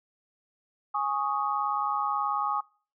sine chord, Ab suspended fourth, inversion none, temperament just, 830.6 / 1107.5 / 1245.9 Hz, Ab5 / Db6 / Eb6, 0 / -2 / +2 cents, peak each -30 dBFS, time 0.94-2.61 s, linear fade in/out 10 ms, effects noise-tail reverb RT60 0.4 s tail -24 dB re dry

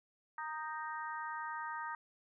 harmonic tone with a mistuned harmonic, 310 Hz, D#4, 6 cents flat, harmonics 3 / 4 / 5 / 6, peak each -42 / -44 / -46 / -48 dBFS, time 0.38-1.95 s, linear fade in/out 2 ms, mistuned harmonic 5, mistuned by +18 cents, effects none

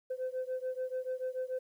sine beating tone pair, 510 / 516.9 Hz, C5 / C5, -44 / -21 cents, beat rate 6.9 Hz, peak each -35 / -36 dBFS, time 0.1-1.59 s, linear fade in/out 10 ms, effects tanh soft clip ceiling -30 dBFS + 11-bit

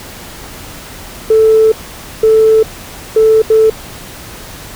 sine tone bursts at uneven times, 440 Hz, A4, in tune, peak -3 dBFS, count 4, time 1.3-1.72 / 2.23-2.63 / 3.16-3.42 / 3.5-3.7 s, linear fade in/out 5 ms, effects tanh soft clip ceiling 0 dBFS + pink hiss -30 dBFS RMS until 4.75 s

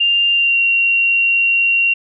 sine tone with pitch glide, 2794 to 2752 Hz, F7 to F7, 0 to -26 cents, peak -11 dBFS, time 0-1.94 s, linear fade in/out 10 ms, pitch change -26 cents, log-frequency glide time 0.3-0.6 s, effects none

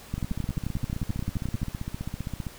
two click trains, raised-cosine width 5 ms, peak -19 / -16 dBFS, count 36 / 18, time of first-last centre 0.18-2.468 / 0.14-1.631 s, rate 15.3 / 11.4 Hz, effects pink hiss -47 dBFS RMS until 2.58 s

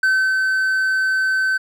triangle tone with ADSR envelope, 1533 Hz, G6, 39 cents flat, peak -11 dBFS, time 0.03-1.58 s, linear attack 4 ms, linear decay 300 ms, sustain -3 dB, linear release 14 ms, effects none

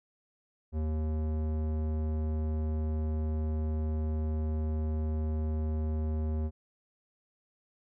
square tone with low-pass filter, 77.78 Hz, D#2, in tune, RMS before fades -31 dBFS, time 0.72-6.51 s, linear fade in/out 50 ms, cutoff 540 Hz, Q 0.66, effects none

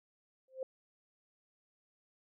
sine tone with exponential growth, 523.3 Hz, C5, in tune, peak -32 dBFS, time 0.48-0.63 s, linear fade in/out 2 ms, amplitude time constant 32 ms, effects none

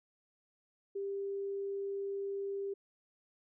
sine tone, 396.2 Hz, G4, 18 cents sharp, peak -35 dBFS, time 0.95-2.74 s, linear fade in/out 10 ms, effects none

